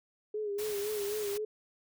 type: tone with vibrato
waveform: sine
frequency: 415.3 Hz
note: G#4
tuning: in tune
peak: -32 dBFS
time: 0.34-1.45 s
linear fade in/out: 5 ms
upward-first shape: sine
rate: 3.9 Hz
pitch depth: 60 cents each way
type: noise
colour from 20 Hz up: white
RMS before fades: -42 dBFS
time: 0.58-1.38 s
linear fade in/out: 10 ms
effects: none